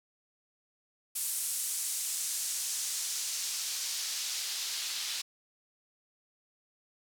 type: noise with band-pass filter sweep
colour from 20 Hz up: white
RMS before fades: -35 dBFS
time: 1.15-5.22 s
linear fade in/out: 10 ms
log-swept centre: 9600 to 4000 Hz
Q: 1.2
effects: none